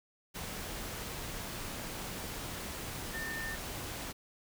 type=tone in noise; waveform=sine; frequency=1800 Hz; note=A6; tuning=39 cents sharp; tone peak=-38 dBFS; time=3.13-3.56 s; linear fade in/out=20 ms; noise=pink; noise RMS=-41 dBFS; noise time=0.34-4.13 s; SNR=0 dB; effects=none